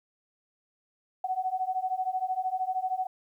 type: beating tone pair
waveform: sine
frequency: 740 / 753 Hz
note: F#5 / F#5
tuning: 0 / +30 cents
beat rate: 13 Hz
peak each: -31 / -30 dBFS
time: 1.24-3.07 s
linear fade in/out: 5 ms
effects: 11-bit